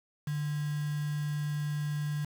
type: tone with quantisation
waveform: sine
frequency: 148.4 Hz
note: D3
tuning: 18 cents sharp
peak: -30 dBFS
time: 0.27-2.25 s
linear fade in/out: 5 ms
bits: 7
effects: none